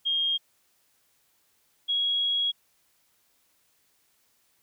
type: tone pair in turn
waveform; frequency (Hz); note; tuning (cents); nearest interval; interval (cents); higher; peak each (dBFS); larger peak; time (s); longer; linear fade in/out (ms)
sine; 3233 / 3314; G#7 / G#7; -47 / -4; unison; 43; second; -23; neither; 0.05-0.38 / 1.88-2.52; second; 20
effects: white hiss -68 dBFS RMS until 4.62 s